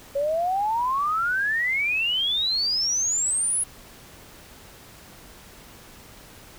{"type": "exponential sweep", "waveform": "sine", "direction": "up", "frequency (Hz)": [549, 10690], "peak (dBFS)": -21, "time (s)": [0.15, 3.64], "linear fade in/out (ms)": 10, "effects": ["pink hiss -47 dBFS RMS until 6.58 s"]}